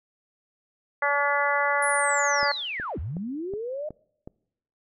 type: harmonic tone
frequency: 285.9 Hz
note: D4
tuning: 46 cents flat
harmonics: 2 / 3 / 4 / 5 / 6 / 7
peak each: -28 / -28 / -28 / -28 / -28 / -28 dBFS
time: 1.02-2.52 s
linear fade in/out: 5 ms
type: linear two-way sweep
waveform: sine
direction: down then up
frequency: 10510 to 63 to 625 Hz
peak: -29 dBFS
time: 1.82-3.89 s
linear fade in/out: 5 ms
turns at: 2.99 s
type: click train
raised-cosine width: 2 ms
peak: -25 dBFS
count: 6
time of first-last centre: 2.43-4.275 s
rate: 2.71 Hz
effects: noise-tail reverb RT60 0.8 s tail -25 dB re dry